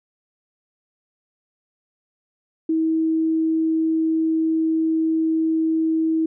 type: tone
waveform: sine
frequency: 321.2 Hz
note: E4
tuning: 45 cents flat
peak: -17 dBFS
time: 2.69-6.26 s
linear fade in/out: 5 ms
effects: none